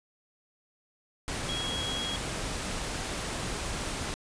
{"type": "tone in noise", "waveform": "sine", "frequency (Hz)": 3300, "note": "G#7", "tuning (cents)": -12, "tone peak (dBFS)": -33, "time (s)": [1.49, 2.16], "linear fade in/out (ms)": 0, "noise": "pink", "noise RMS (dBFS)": -34, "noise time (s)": [1.28, 4.14], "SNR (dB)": -2, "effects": ["resampled to 22050 Hz"]}